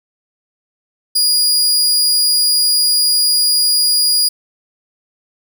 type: tone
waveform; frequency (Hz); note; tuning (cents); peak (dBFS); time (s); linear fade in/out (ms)
sawtooth; 4874; D#8; -37; -8; 1.15-4.29; 10
effects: none